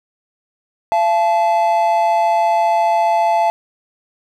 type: tone pair together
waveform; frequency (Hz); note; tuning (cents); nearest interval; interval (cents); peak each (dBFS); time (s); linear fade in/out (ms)
triangle; 681.6 / 867; F5 / A5; -42 / -26; major third; 416; -13; 0.92-3.5; 0
effects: none